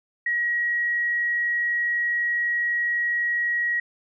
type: tone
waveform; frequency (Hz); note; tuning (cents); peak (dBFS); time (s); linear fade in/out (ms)
sine; 1904; A#6; +36; -21; 0.26-3.8; 5
effects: none